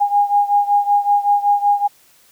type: beating tone pair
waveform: sine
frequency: 815 / 820.3 Hz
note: G#5 / G#5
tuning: -33 / -22 cents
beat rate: 5.3 Hz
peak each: -14 / -17 dBFS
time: 0-1.88 s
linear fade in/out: 20 ms
effects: white hiss -52 dBFS RMS until 2.31 s